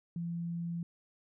sine tone, 170 Hz, F3, 46 cents flat, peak -34 dBFS, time 0.16-0.83 s, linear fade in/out 2 ms, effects none

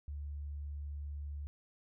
sine tone, 72.5 Hz, D2, 22 cents flat, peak -39 dBFS, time 0.08-1.47 s, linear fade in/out 0 ms, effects none

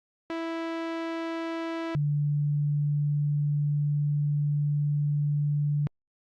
sawtooth / sine tone pair in turn, 329.6 / 146.47 Hz, E4 / D3, 0 / -4 cents, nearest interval octave + major second, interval 1404 cents, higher first, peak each -26 / -23 dBFS, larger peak second, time 0.3-1.95 / 1.95-5.87 s, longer second, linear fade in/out 0 ms, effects low-pass 3000 Hz 12 dB/octave + Opus 48 kbps

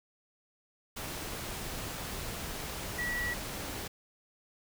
sine tone in noise, 1936 Hz, B6, 35 cents flat, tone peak -32 dBFS, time 2.98-3.34 s, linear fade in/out 10 ms, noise pink, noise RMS -39 dBFS, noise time 0.96-3.88 s, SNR +4 dB, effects none

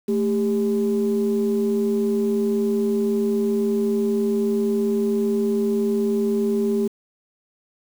sine tone pair together, 220.4 / 398.9 Hz, A3 / G4, +3 / +30 cents, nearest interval minor seventh, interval 1027 cents, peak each -20 dBFS, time 0.08-6.88 s, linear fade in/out 10 ms, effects tanh soft clip ceiling -12 dBFS + 7-bit

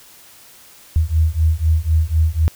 sine beating tone pair, 77.78 / 81.78 Hz, D#2 / E2, 0 / -13 cents, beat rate 4 Hz, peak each -16 dBFS, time 0.96-2.48 s, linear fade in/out 0 ms, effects white hiss -45 dBFS RMS until 2.55 s

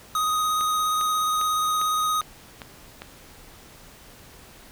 square tone with vibrato, 1250 Hz, D#6, 8 cents sharp, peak -22 dBFS, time 0.15-2.21 s, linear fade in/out 2 ms, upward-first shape square, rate 17 Hz, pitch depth 10 cents each way
click train, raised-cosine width 0.3 ms, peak -20 dBFS, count 7, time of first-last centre 0.61-3.02 s, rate 2.49 Hz
effects pink hiss -48 dBFS RMS until 4.71 s

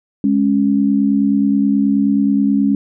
sine tone pair together, 207.3 / 276.7 Hz, G#3 / C#4, -3 / -3 cents, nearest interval perfect fourth, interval 500 cents, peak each -14 dBFS, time 0.24-2.75 s, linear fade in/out 2 ms, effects none

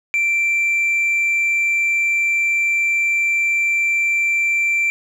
triangle tone with hard clipping, 2349 Hz, D7, in tune, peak -14 dBFS, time 0.14-4.9 s, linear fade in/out 0 ms, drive 1 dB, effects none

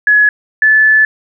sine tone pair in turn, 1692 / 1737.6 Hz, G#6 / A6, +32 / -22 cents, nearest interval unison, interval 46 cents, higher second, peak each -5 dBFS, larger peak neither, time 0.07-0.29 / 0.62-1.05 s, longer second, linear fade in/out 2 ms, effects none

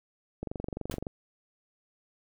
click train, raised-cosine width 2 ms, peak -21 dBFS, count 16, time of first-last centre 0.43-1.068 s, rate 23.5 Hz
pink noise with exponential decay, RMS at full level -32 dBFS, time 0.91-0.99 s, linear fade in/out 5 ms, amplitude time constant 16 ms
effects none

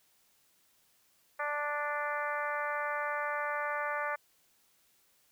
harmonic tone, 293.7 Hz, D4, in tune, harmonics 2 / 3 / 4 / 5 / 6 / 7 / 8, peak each -38 / -39 / -37 / -39 / -39 / -43 / -49 dBFS, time 1.39-4.16 s, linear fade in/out 10 ms, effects white hiss -69 dBFS RMS until 5.31 s

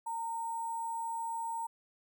sine tone with sample-and-hold, 914 Hz, A#5, 34 cents flat, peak -34 dBFS, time 0.06-1.67 s, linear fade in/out 10 ms, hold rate 8820 Hz, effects none

